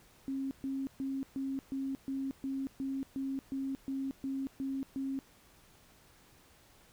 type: tone bursts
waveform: sine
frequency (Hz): 270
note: C#4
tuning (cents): -45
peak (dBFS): -33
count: 14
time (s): 0.28-5.19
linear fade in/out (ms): 0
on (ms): 230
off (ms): 130
effects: pink hiss -62 dBFS RMS until 6.92 s